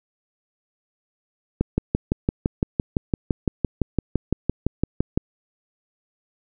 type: click train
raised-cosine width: 3 ms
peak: -6 dBFS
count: 22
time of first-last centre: 1.61-5.175 s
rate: 5.89 Hz
effects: none